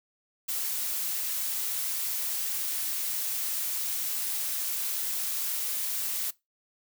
blue noise, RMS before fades -31 dBFS, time 0.48-6.31 s, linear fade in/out 10 ms, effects noise-tail reverb RT60 0.2 s tail -21 dB re dry

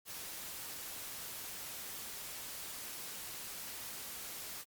white noise, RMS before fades -45 dBFS, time 0.05-4.65 s, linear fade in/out 50 ms, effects Opus 48 kbps

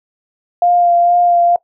sine tone with vibrato, 698.5 Hz, F5, in tune, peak -8 dBFS, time 0.62-1.56 s, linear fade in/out 2 ms, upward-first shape sine, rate 2.2 Hz, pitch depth 17 cents each way, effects noise-tail reverb RT60 0.1 s tail -21 dB re dry

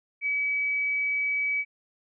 sine tone, 2282 Hz, C#7, 50 cents sharp, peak -24 dBFS, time 0.21-1.65 s, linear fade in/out 50 ms, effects none

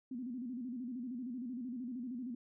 sine tone with vibrato, 246.9 Hz, B3, in tune, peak -39 dBFS, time 0.11-2.35 s, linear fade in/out 5 ms, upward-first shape square, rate 13 Hz, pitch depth 95 cents each way, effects none

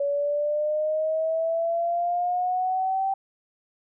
sine exponential sweep, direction up, 564 to 780 Hz, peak -22 dBFS, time 0-3.14 s, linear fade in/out 5 ms, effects none

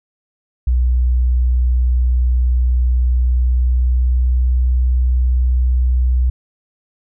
sine tone with pitch glide, 61.74 to 62.42 Hz, B1 to B1, 0 to +19 cents, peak -11 dBFS, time 0.67-6.3 s, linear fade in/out 5 ms, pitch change +19 cents, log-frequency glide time 3.18-4.53 s, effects none

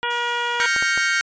harmonic tone, 478 Hz, A#4, 43 cents sharp, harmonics 1 / 2 / 3 / 4 / 5 / 6 / 7, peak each -31 / -25 / -26 / -30 / -33 / -31 / -32 dBFS, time 0.03-0.66 s, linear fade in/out 0 ms
blue noise, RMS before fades -34 dBFS, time 0.1-0.78 s, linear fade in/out 5 ms
40% pulse chord, G half-diminished seventh, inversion third, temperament equal, 1396.9 / 1568 / 1864.7 / 2217 Hz, F6 / G6 / Bb6 / Db7, 0 / 0 / 0 / 0 cents, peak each -23 / -21 / -24 / -23 dBFS, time 0.6-1.21 s, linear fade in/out 0 ms
clicks, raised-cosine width 1 ms, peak -18 dBFS, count 3, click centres 0.763 / 0.825 / 0.976 s
effects resampled to 16000 Hz

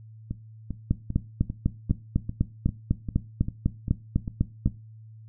two click trains, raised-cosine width 5 ms, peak -9 / -18 dBFS, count 16 / 12, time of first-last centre 0.91-4.66 / 0.31-4.675 s, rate 4 / 2.52 Hz, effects noise-tail reverb RT60 0.3 s tail -17 dB re dry + added 110 Hz sine -44 dBFS peak until 5.28 s

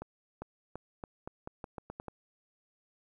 accelerating click train, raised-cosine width 1 ms, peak -26 dBFS, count 11, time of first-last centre 0.02-2.083 s, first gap 400 ms, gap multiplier 0.84, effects 11-bit

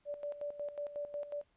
sine tone with tremolo, 582 Hz, D5, 16 cents flat, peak -36 dBFS, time 0.05-1.44 s, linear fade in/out 50 ms, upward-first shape square, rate 5.5 Hz, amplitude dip 70%, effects pink hiss -75 dBFS RMS until 1.56 s + resampled to 8000 Hz

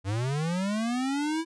square linear sweep, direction up, 92.5 to 331.6 Hz, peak -27 dBFS, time 0.04-1.45 s, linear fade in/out 50 ms, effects resampled to 22050 Hz

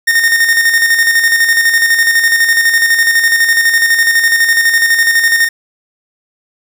45% pulse tone with tremolo, 1836 Hz, A#6, 27 cents flat, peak -6 dBFS, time 0.07-5.49 s, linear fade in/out 10 ms, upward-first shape square, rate 12 Hz, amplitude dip 45%, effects none

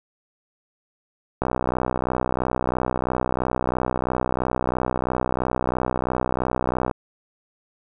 click train, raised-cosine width 1 ms, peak -8 dBFS, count 347, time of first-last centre 1.42-6.912 s, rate 63 Hz, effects none

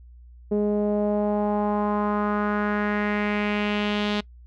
sawtooth tone with low-pass filter sweep, 207.7 Hz, G#3, in tune, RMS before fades -24 dBFS, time 0.51-4.21 s, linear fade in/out 10 ms, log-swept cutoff 460 to 3700 Hz, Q 2.8, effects noise-tail reverb RT60 0.1 s tail -23 dB re dry + added 60 Hz sine -44 dBFS peak until 4.46 s

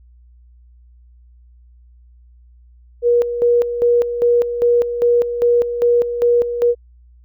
sine tone with tremolo, 478.7 Hz, A#4, 46 cents sharp, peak -10 dBFS, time 3.02-6.75 s, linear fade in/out 50 ms, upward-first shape square, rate 2.5 Hz, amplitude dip 65%, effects added 60 Hz sine -44 dBFS peak until 7.24 s

